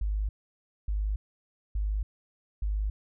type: tone bursts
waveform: sine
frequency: 51.3 Hz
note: G#1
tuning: 21 cents flat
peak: -26 dBFS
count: 4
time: 0.01-2.9 s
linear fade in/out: 5 ms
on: 280 ms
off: 590 ms
effects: none